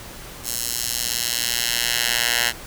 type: tone with high-pass filter sweep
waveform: 10% pulse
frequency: 119.1 Hz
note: A#2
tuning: 38 cents sharp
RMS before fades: -23 dBFS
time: 0.43-2.53 s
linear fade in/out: 50 ms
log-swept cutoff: 6900 to 1800 Hz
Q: 0.84
effects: pink hiss -38 dBFS RMS until 2.66 s